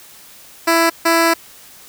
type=tone bursts at uneven times; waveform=10% pulse; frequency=332 Hz; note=E4; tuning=12 cents sharp; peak=-3 dBFS; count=2; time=0.67-0.9 / 1.05-1.34 s; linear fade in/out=10 ms; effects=white hiss -42 dBFS RMS until 1.88 s